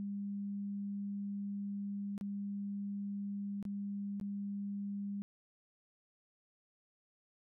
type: tone with dropouts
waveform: sine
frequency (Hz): 201.1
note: G3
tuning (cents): +44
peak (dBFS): -37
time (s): 0-5.22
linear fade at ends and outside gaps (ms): 0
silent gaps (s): 2.179-2.211 / 3.627-3.652 / 4.199-4.212
effects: none